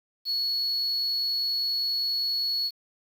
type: tone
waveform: sine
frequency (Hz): 4375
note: C#8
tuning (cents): -24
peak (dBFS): -22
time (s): 0.25-2.71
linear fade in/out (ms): 50
effects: tanh soft clip ceiling -24 dBFS + 8-bit